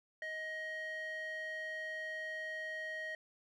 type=tone with band-pass filter; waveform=square; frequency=628 Hz; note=D#5; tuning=16 cents sharp; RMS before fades=-42 dBFS; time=0.22-3.15 s; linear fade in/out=2 ms; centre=1600 Hz; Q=6.5; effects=none